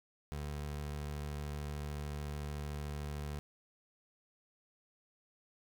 25% pulse tone, 73.42 Hz, D2, in tune, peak -35 dBFS, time 0.32-3.39 s, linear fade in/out 0 ms, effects none

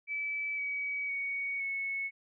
sine tone with pitch steps, 2304 / 2270 / 2236 / 2202 Hz, D7 / C#7 / C#7 / C#7, -34 / +41 / +14 / -12 cents, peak -32 dBFS, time 0.07-2.11 s, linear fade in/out 50 ms, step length 510 ms, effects none

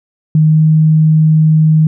sine tone with pitch glide, 155.56 to 156.64 Hz, D#3 to D#3, 0 to +12 cents, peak -5 dBFS, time 0.35-1.87 s, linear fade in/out 2 ms, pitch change +12 cents, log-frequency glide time 0.47-0.62 s, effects none

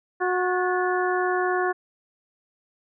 harmonic tone with a mistuned harmonic, 364.7 Hz, F#4, 25 cents flat, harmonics 1 / 2 / 3 / 4 / 5, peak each -24 / -27 / -29 / -30 / -31 dBFS, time 0.2-1.73 s, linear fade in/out 20 ms, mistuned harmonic 5, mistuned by -82 cents, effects none

